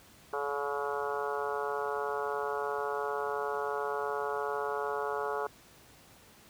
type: harmonic tone with a mistuned harmonic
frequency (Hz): 142.8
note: D3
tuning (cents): -48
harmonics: 3 / 4 / 5 / 6 / 7 / 8 / 9 / 10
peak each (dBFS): -35 / -40 / -40 / -39 / -42 / -40 / -42 / -42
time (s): 0.33-5.47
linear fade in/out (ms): 2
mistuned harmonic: 8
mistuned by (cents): -34
effects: pink hiss -57 dBFS RMS until 6.49 s + high-pass 60 Hz 12 dB/octave